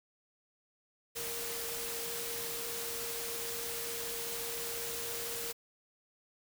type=tone in noise; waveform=sine; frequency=466.2 Hz; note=A#4; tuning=in tune; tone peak=-44 dBFS; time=1.15-5.53 s; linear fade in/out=20 ms; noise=white; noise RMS=-39 dBFS; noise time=1.15-5.53 s; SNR=-8 dB; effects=none